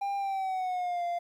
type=tone with pitch glide; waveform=triangle; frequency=798 to 694.7 Hz; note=G5 to F5; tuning=+31 to -9 cents; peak=-27 dBFS; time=0.01-1.19 s; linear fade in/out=10 ms; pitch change=-240 cents; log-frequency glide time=0.17-1.04 s; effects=11-bit